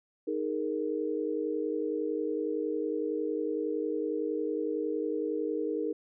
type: chord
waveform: sine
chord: D# suspended fourth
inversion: none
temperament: equal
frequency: 311.1 / 415.3 / 466.2 Hz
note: D#4 / G#4 / A#4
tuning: 0 / 0 / 0 cents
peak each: -33 / -34 / -33 dBFS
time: 0.27-5.93 s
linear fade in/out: 10 ms
effects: none